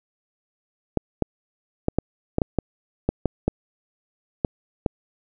clicks, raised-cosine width 2 ms, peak -6 dBFS, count 12, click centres 0.973 / 1.223 / 1.884 / 1.986 / 2.384 / 2.418 / 2.587 / 3.09 / 3.257 / 3.48 / 4.448 / 4.862 s, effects none

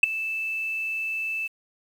sine tone with ADSR envelope, 2637 Hz, E7, in tune, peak -6 dBFS, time 0.03-1.48 s, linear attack 5 ms, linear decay 10 ms, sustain -20 dB, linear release 17 ms, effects tanh soft clip ceiling -8 dBFS + 8-bit

